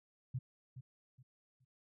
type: tone with echo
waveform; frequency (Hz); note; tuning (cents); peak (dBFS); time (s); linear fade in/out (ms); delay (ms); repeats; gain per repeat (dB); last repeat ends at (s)
sine; 127.9; C3; -39; -35; 0.34-0.39; 10; 420; 3; -11; 1.65
effects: none